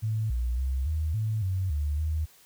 sine tone with pitch steps, 109.5 / 60.3 / 65.6 / 78.1 / 109.1 / 93.8 / 73.5 / 78 Hz, A2 / B1 / C2 / D#2 / A2 / F#2 / D2 / D#2, -8 / -41 / +5 / +7 / -14 / +24 / +2 / +5 cents, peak -25 dBFS, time 0.02-2.26 s, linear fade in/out 20 ms, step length 280 ms, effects white hiss -57 dBFS RMS until 2.45 s

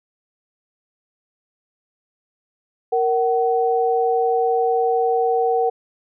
sine tone pair together, 465.5 / 754 Hz, A#4 / F#5, -2 / +32 cents, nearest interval minor sixth, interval 834 cents, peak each -18 / -19 dBFS, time 2.92-5.7 s, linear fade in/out 10 ms, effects none

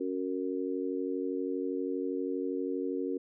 harmonic tone, 92.5 Hz, F#2, in tune, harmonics 3 / 4 / 5, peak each -34 / -35 / -36 dBFS, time 0-3.18 s, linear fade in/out 10 ms, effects none

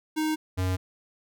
square tone pair in turn, 311.1 / 92.49 Hz, D#4 / F#2, 0 / 0 cents, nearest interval octave + major sixth, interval 2100 cents, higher first, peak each -25 dBFS, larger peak neither, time 0.16-0.36 / 0.57-0.77 s, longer neither, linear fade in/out 20 ms, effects none

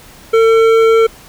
sine tone with hard clipping, 450.7 Hz, A4, 42 cents sharp, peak -8 dBFS, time 0.33-1.07 s, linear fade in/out 10 ms, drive 11 dB, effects pink hiss -39 dBFS RMS until 1.28 s

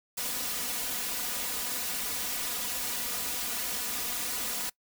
white noise with comb filter, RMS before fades -33 dBFS, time 0.17-4.7 s, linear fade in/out 10 ms, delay 4.1 ms, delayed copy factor +0.95, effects noise-tail reverb RT60 0.1 s tail -23 dB re dry

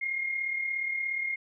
sine tone pair together, 2100 / 2137 Hz, C7 / C7, +6 / +36 cents, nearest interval unison, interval 30 cents, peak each -38 / -29 dBFS, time 0.01-1.36 s, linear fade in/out 10 ms, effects none

